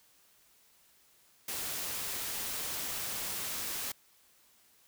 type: noise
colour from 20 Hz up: white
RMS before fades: -37 dBFS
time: 1.48-3.92 s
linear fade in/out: 5 ms
effects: white hiss -65 dBFS RMS until 4.87 s